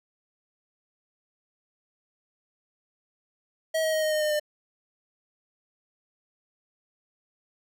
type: tone with pitch steps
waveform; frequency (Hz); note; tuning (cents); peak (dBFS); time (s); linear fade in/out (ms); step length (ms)
square; 640 / 633.4 / 626.8 / 620.3 / 613.9 / 607.6 / 601.3; D#5 / D#5 / D#5 / D#5 / D#5 / D#5 / D5; +49 / +31 / +13 / -5 / -23 / -41 / +41; -24; 3.74-4.398; 10; 94
effects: none